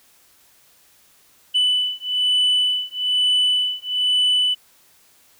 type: beating tone pair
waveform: sine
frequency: 2988 / 2989.1 Hz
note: F#7 / F#7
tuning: +16 / +17 cents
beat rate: 1.1 Hz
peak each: -18 dBFS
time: 1.54-4.55 s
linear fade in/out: 20 ms
effects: tanh soft clip ceiling -13 dBFS + white hiss -55 dBFS RMS until 5.39 s

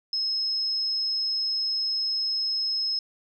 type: tone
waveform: sine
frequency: 5170 Hz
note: E8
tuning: 34 cents flat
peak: -24 dBFS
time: 0.13-2.99 s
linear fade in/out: 2 ms
effects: none

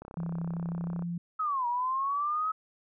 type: click train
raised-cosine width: 1 ms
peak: -29 dBFS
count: 34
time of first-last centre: 0.02-1.023 s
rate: 32.9 Hz
type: tone with pitch glide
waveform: sine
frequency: 167.9 to 172.22 Hz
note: E3 to F3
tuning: +32 to -24 cents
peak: -31 dBFS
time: 0.17-1.18 s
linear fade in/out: 5 ms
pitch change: +44 cents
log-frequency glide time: 0.44-1.04 s
type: linear two-way sweep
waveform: sine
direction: down then up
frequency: 1300 to 947 to 1287 Hz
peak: -27 dBFS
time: 1.39-2.52 s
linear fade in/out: 10 ms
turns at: 1.67 s
effects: none

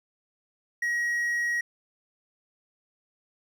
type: tone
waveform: triangle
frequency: 1900 Hz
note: A#6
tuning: 33 cents sharp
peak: -23 dBFS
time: 0.82-1.61 s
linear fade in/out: 5 ms
effects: none

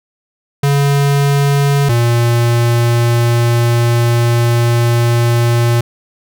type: tone pair in turn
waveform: square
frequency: 141.2 / 118.36 Hz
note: C#3 / A#2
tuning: +32 / +27 cents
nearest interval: minor third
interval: 305 cents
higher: first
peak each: -10 dBFS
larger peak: neither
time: 0.63-1.89 / 1.89-5.81 s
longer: second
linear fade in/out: 5 ms
effects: none

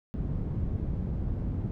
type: low-pass noise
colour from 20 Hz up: white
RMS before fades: -31 dBFS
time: 0.14-1.71 s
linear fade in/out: 0 ms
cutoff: 120 Hz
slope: 12 dB/octave
effects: none

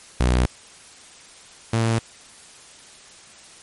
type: tone pair in turn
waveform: sawtooth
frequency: 61.7 / 113.81 Hz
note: B1 / A#2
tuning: -1 / -41 cents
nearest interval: major seventh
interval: 1060 cents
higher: second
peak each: -12 / -14 dBFS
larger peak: first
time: 0.2-0.46 / 1.73-1.99 s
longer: neither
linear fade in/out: 5 ms
effects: white hiss -46 dBFS RMS until 3.62 s + MP3 48 kbps

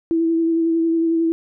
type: tone with vibrato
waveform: sine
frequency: 329.6 Hz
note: E4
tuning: in tune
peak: -15 dBFS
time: 0.11-1.32 s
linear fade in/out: 0 ms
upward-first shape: sine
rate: 11 Hz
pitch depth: 19 cents each way
effects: none

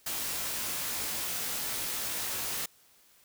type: noise with comb filter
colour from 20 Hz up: white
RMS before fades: -34 dBFS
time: 0.06-2.66 s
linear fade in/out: 5 ms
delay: 18 ms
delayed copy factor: +0.6
effects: white hiss -62 dBFS RMS until 3.24 s

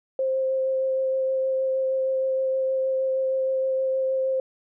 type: tone with vibrato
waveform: sine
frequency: 527 Hz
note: C5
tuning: 12 cents sharp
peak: -21 dBFS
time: 0.19-4.4 s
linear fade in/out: 2 ms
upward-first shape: sine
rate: 6.4 Hz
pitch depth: 9 cents each way
effects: none

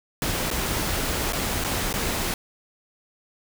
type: noise with dropouts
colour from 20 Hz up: pink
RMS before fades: -26 dBFS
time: 0.22-2.34 s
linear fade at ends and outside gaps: 1 ms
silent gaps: 0.504-0.512 / 1.324-1.332 / 1.64-1.646 / 1.928-1.939 s
effects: none

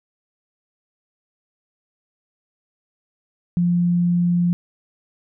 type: tone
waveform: sine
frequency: 174.61 Hz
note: F3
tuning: in tune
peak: -15 dBFS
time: 3.57-4.53 s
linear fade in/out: 0 ms
effects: none

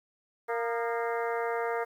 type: harmonic tone with a mistuned harmonic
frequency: 232.4 Hz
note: A#3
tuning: 5 cents flat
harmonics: 2 / 3 / 4 / 5 / 6 / 7 / 8 / 9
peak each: -31 / -35 / -37 / -39 / -41 / -42 / -43 / -44 dBFS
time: 0.48-1.85 s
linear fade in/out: 20 ms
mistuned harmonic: 5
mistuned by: +75 cents
effects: 10-bit

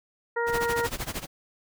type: harmonic tone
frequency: 469.7 Hz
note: A#4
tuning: 13 cents sharp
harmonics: 1 / 2 / 3 / 4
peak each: -27 / -30 / -32 / -33 dBFS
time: 0.36-0.87 s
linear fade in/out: 10 ms
type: noise with tremolo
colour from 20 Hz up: pink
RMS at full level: -30 dBFS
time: 0.46-1.27 s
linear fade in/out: 50 ms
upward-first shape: sine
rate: 13 Hz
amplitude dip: 90%
effects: none

